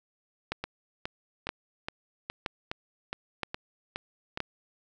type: two click trains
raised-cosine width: 0.3 ms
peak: -14 / -17 dBFS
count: 5 / 10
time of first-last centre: 0.52-4.403 / 0.64-4.374 s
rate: 1.03 / 2.41 Hz
effects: none